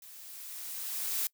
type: noise with level ramp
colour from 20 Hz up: blue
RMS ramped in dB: -51 to -31 dBFS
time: 0.02-1.27 s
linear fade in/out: 2 ms
effects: noise-tail reverb RT60 0.1 s tail -23 dB re dry